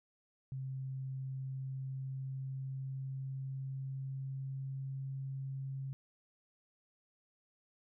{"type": "tone with pitch glide", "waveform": "sine", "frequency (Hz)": [132.7, 134.94], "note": ["C3", "C#3"], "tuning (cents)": [25, -46], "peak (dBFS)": -38, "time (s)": [0.52, 5.93], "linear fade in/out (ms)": 0, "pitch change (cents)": 29, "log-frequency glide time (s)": [1.17, 5.14], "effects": []}